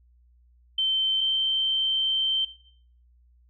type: tone pair in turn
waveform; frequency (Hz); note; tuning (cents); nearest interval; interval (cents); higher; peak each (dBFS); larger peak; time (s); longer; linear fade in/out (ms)
sine; 3099 / 3116; G7 / G7; -21 / -11; unison; 10; second; -21; neither; 0.78-1.21 / 1.21-2.45; second; 5
effects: noise-tail reverb RT60 0.6 s tail -19 dB re dry + added 60 Hz sine -56 dBFS peak until 3.49 s